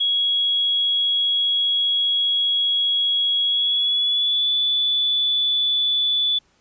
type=tone with pitch glide; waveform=sine; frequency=3325 to 3468 Hz; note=G#7 to A7; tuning=+1 to -26 cents; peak=-17 dBFS; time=0-6.39 s; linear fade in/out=10 ms; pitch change=+73 cents; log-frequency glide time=3.45-4.5 s; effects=pink hiss -61 dBFS RMS until 6.6 s + resampled to 16000 Hz